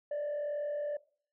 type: tone with frequency modulation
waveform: sine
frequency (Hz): 587.3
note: D5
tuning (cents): 0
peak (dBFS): -30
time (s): 0.11-0.97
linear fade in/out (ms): 5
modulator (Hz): 41.7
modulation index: 0.37
effects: noise-tail reverb RT60 0.5 s tail -23 dB re dry + tanh soft clip ceiling -31 dBFS